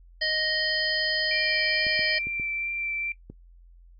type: harmonic tone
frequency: 622.3 Hz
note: D#5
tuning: in tune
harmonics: 1 / 3 / 5 / 7 / 8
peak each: -34 / -28 / -32 / -30 / -29 dBFS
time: 0.21-2.19 s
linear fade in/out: 10 ms
type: tone with vibrato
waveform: sine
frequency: 2349 Hz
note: D7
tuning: in tune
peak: -28 dBFS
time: 1.31-3.12 s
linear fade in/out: 2 ms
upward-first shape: triangle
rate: 2.3 Hz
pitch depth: 12 cents each way
type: clicks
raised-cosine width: 3 ms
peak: -27 dBFS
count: 5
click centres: 1.867 / 1.993 / 2.27 / 2.398 / 3.3 s
effects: noise-tail reverb RT60 0.1 s tail -19 dB re dry + added 43 Hz sine -49 dBFS peak until 3.99 s